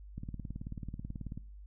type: click train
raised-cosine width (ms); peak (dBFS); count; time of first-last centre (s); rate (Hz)
5; -28; 23; 0.18-1.376; 18.4
effects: noise-tail reverb RT60 0.4 s tail -21 dB re dry + added 50 Hz sine -47 dBFS peak until 1.66 s